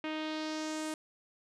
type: tone with low-pass filter sweep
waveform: sawtooth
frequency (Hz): 311.1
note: D#4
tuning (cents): 0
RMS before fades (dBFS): -37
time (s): 0.04-0.94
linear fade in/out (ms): 2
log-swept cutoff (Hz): 2700 to 9500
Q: 2.1
effects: none